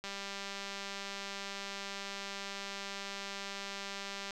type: click train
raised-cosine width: 0.2 ms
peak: -24 dBFS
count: 846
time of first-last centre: 0.04-4.308 s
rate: 198 Hz
effects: none